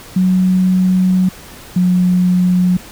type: tone pair in turn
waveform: sine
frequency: 185 / 180.77 Hz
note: F#3 / F#3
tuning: 0 / -40 cents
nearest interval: unison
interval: 40 cents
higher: first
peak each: -9 dBFS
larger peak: neither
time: 0.16-1.29 / 1.76-2.77 s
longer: first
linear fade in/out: 5 ms
effects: pink hiss -36 dBFS RMS until 2.91 s